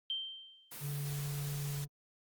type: tone with exponential decay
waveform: sine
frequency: 3136 Hz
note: G7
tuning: in tune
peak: -32 dBFS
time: 0.1-0.84 s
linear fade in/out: 1 ms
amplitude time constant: 160 ms
type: noise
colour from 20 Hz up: white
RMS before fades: -46 dBFS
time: 0.71-1.85 s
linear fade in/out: 10 ms
type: tone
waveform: triangle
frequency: 143.2 Hz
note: D3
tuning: 43 cents flat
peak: -34 dBFS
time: 0.8-1.88 s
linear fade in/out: 50 ms
effects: Opus 32 kbps